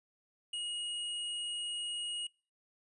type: tone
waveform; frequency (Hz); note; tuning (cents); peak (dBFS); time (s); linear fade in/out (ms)
square; 2882; F#7; -46; -36; 0.53-2.27; 5
effects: noise-tail reverb RT60 0.4 s tail -26 dB re dry + resampled to 24000 Hz